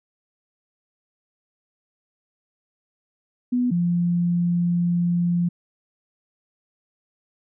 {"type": "tone pair in turn", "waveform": "sine", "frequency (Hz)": [246.9, 173.73], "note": ["B3", "F3"], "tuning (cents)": [0, -9], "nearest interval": "tritone", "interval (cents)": 609, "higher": "first", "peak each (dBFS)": -18, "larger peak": "neither", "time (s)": [[3.52, 3.71], [3.71, 5.49]], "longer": "second", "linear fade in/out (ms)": 10, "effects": []}